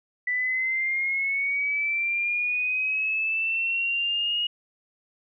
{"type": "linear sweep", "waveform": "sine", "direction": "up", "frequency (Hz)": [1975.5, 2884], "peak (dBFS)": -23, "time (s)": [0.27, 4.47], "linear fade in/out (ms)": 5, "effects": []}